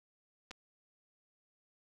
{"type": "clicks", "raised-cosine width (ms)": 0.2, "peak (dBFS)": -30, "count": 2, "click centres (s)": [0.509, 0.513], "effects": ["12-bit"]}